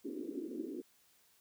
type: band-pass noise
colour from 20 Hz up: white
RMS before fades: -42 dBFS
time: 0.04-0.82 s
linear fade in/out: 20 ms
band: 250 to 380 Hz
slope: 48 dB/octave
effects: white hiss -69 dBFS RMS until 1.4 s